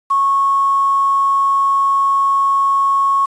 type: tone with quantisation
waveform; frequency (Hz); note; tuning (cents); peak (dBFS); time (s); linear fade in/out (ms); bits
sine; 1100; C#6; -14; -11; 0.1-3.26; 10; 6
effects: resampled to 22050 Hz